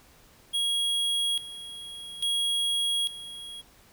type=tone with tremolo; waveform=square; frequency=3300 Hz; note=G#7; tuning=12 cents flat; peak=-25 dBFS; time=0.53-3.62 s; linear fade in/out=20 ms; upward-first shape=square; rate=0.59 Hz; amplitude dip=80%; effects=pink hiss -57 dBFS RMS until 3.92 s